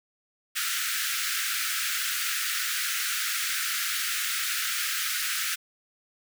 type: high-pass noise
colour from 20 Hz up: pink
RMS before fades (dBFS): -29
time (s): 0.55-5.56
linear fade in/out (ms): 20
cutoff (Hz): 1300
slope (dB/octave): 96
effects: none